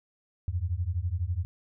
sine beating tone pair, 82.41 / 94.41 Hz, E2 / F#2, 0 / +35 cents, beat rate 12 Hz, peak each -30 dBFS, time 0.48-1.45 s, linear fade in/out 0 ms, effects none

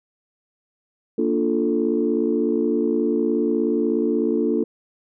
sine chord, Bb major seventh, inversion none, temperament equal with one note detuned, 233.1 / 292.6 / 349.2 / 440 Hz, Bb3 / D4 / F4 / A4, 0 / -6 / 0 / 0 cents, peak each -23 dBFS, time 1.18-4.64 s, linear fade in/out 5 ms, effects tanh soft clip ceiling -8 dBFS

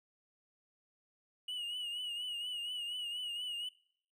triangle tone with vibrato, 2903 Hz, F#7, 34 cents flat, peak -36 dBFS, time 1.48-3.69 s, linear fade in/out 5 ms, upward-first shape triangle, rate 4.2 Hz, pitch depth 69 cents each way, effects noise-tail reverb RT60 0.6 s tail -22 dB re dry

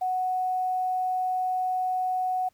sine tone with quantisation, 740 Hz, F#5, in tune, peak -24 dBFS, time 0.01-2.49 s, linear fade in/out 10 ms, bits 9, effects pink hiss -69 dBFS RMS until 2.53 s

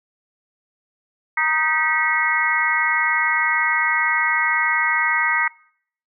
harmonic tone with a mistuned harmonic, 311.1 Hz, D#4, in tune, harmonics 3 / 4 / 5 / 6 / 7, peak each -25 / -24 / -26 / -21 / -22 dBFS, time 1.37-5.48 s, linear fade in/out 5 ms, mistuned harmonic 6, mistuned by +63 cents, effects noise-tail reverb RT60 0.6 s tail -23 dB re dry

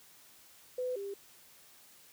sine tone pair in turn, 503 / 398.3 Hz, B4 / G4, +32 / +28 cents, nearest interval major third, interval 404 cents, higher first, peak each -32 / -37 dBFS, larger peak first, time 0.78-0.96 / 0.96-1.14 s, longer neither, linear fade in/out 5 ms, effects white hiss -59 dBFS RMS until 2.12 s + high-pass 60 Hz 12 dB/octave

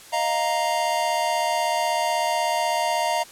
square chord, Eb suspended second, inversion none, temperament equal, 622.3 / 698.5 / 932.3 Hz, Eb5 / F5 / Bb5, 0 / 0 / 0 cents, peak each -28 / -26 / -25 dBFS, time 0.12-3.24 s, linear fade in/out 20 ms, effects white hiss -45 dBFS RMS until 3.31 s + low-pass 11000 Hz 12 dB/octave

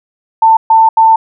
sine tone bursts at uneven times, 893 Hz, A5, 25 cents sharp, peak -3 dBFS, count 3, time 0.42-0.57 / 0.7-0.89 / 0.97-1.16 s, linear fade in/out 5 ms, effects none

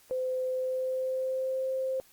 sine tone with pitch glide, 513 to 524.7 Hz, C5 to C5, -34 to +5 cents, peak -28 dBFS, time 0.11-2 s, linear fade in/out 0 ms, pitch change +39 cents, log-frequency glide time 0.49-1.64 s, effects white hiss -60 dBFS RMS until 2.12 s + Opus 48 kbps

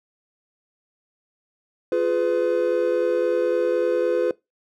triangle chord, F diminished, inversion none, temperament just, 349.2 / 419.1 / 502.9 Hz, F4 / Ab4 / Cb5, 0 / +16 / +31 cents, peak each -22 / -23 / -19 dBFS, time 1.92-4.31 s, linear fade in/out 2 ms, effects noise-tail reverb RT60 0.2 s tail -21 dB re dry

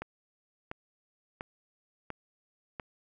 click train, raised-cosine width 0.5 ms, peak -22 dBFS, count 5, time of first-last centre 0.02-2.798 s, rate 1.44 Hz, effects none

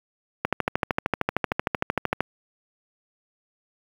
click train, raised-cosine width 0.5 ms, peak -6 dBFS, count 24, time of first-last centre 0.45-2.206 s, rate 13.1 Hz, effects high-pass 80 Hz 12 dB/octave + 7-bit

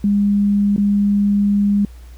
sine tone with dropouts, 203 Hz, G#3, 39 cents flat, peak -12 dBFS, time 0.04-1.85 s, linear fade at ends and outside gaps 2 ms, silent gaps 0.763-0.779 s, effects added 60 Hz sine -35 dBFS peak until 2.17 s + pink hiss -51 dBFS RMS until 2.17 s

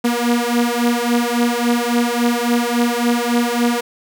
sawtooth beating tone pair, 237 / 240.6 Hz, A#3 / B3, +29 / -45 cents, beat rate 3.6 Hz, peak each -14 dBFS, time 0.04-3.81 s, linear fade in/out 10 ms, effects 8-bit

